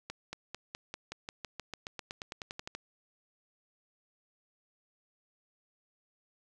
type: accelerating click train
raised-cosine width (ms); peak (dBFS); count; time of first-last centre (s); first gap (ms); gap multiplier
0.2; -22; 20; 0.1-2.75; 230; 0.94
effects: none